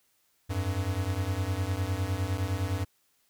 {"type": "beating tone pair", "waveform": "square", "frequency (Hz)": [89, 98.8], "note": ["F2", "G2"], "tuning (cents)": [33, 14], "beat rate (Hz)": 9.8, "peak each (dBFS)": [-32, -31], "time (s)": [0.49, 2.85], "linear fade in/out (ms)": 20, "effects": ["white hiss -70 dBFS RMS until 3.29 s"]}